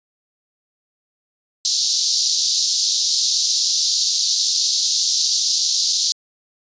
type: band-pass noise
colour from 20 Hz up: pink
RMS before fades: -19 dBFS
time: 1.65-6.12 s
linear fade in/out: 0 ms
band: 4000 to 6500 Hz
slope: 48 dB/octave
effects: resampled to 16000 Hz